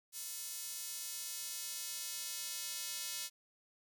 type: tone with high-pass filter sweep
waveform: square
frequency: 196 Hz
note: G3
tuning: in tune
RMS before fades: -43 dBFS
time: 0.12-3.3 s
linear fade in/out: 50 ms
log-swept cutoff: 7100 to 4300 Hz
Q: 0.76
effects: none